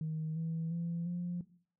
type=tone with pitch steps; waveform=sine; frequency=157.4 / 163.23 / 169.28 / 175.56 Hz; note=D#3 / E3 / E3 / F3; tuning=+20 / -17 / +46 / +9 cents; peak=-33 dBFS; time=0.01-1.41 s; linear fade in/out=2 ms; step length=350 ms; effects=noise-tail reverb RT60 0.5 s tail -17 dB re dry + tanh soft clip ceiling -30 dBFS